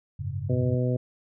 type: chord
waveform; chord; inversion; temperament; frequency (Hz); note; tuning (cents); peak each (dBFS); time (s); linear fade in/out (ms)
sine; F# suspended second; none; equal; 92.5 / 103.83 / 138.59; F#2 / G#2 / C#3; 0 / 0 / 0; -33; 0.19-0.76; 10
type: harmonic tone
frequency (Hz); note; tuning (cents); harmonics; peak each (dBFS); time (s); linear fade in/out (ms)
125.2; B2; +24; 1 / 2 / 3 / 4 / 5; -24 / -30 / -33 / -31 / -36; 0.49-0.97; 10
effects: none